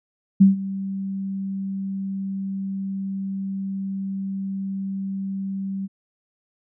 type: tone with ADSR envelope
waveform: sine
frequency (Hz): 194.2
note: G3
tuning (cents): -16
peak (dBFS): -7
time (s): 0.4-5.88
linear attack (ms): 15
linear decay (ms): 140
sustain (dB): -18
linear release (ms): 32
effects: none